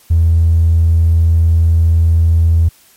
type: tone with tanh clipping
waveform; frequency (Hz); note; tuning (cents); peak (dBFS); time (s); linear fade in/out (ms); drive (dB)
triangle; 82.41; E2; 0; -6; 0.1-2.69; 10; 1
effects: white hiss -47 dBFS RMS until 2.96 s + MP3 64 kbps